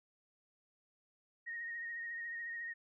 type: tone with vibrato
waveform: sine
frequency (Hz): 1864.7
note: A#6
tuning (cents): 0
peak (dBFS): -40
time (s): 1.46-2.74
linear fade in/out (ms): 20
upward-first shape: triangle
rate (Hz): 14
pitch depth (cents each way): 32
effects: none